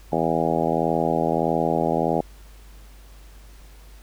harmonic tone, 81.6 Hz, E2, 17 cents flat, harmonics 2 / 3 / 4 / 5 / 6 / 7 / 8 / 9 / 10, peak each -28 / -28 / -28 / -28 / -28 / -28 / -28 / -28 / -28 dBFS, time 0.12-2.21 s, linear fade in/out 5 ms, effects added 50 Hz sine -43 dBFS peak until 4.02 s + pink hiss -53 dBFS RMS until 4.02 s

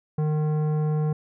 sine tone with tanh clipping, 152.8 Hz, D#3, 31 cents flat, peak -23 dBFS, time 0.18-1.13 s, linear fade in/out 5 ms, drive 13 dB, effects none

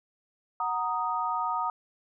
sine chord, D# minor, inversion first, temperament equal, 740 / 932.3 / 1244.5 Hz, F#5 / A#5 / D#6, 0 / 0 / 0 cents, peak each -34 / -30 / -30 dBFS, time 0.6-1.7 s, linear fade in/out 2 ms, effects none

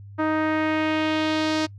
sawtooth tone with low-pass filter sweep, 311.9 Hz, D#4, 4 cents sharp, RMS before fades -23 dBFS, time 0.18-1.67 s, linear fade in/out 20 ms, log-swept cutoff 1400 to 5200 Hz, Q 1.7, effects noise-tail reverb RT60 0.1 s tail -25 dB re dry + added 100 Hz sine -39 dBFS peak until 1.78 s

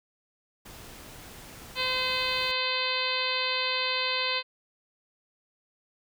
pink noise, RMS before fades -46 dBFS, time 0.65-2.52 s, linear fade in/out 10 ms
harmonic tone, 513 Hz, C5, 34 cents flat, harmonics 1 / 2 / 3 / 4 / 5 / 6 / 7 / 8 / 9, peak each -36 / -34 / -38 / -35 / -32 / -35 / -35 / -33 / -38 dBFS, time 1.75-4.43 s, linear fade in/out 50 ms
effects none

